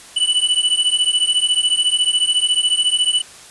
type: beating tone pair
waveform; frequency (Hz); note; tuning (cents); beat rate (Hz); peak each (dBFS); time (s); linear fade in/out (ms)
square; 2964 / 2978; F#7 / F#7; +2 / +11; 14; -18; 0.16-3.22; 10
effects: white hiss -40 dBFS RMS until 3.5 s + resampled to 24000 Hz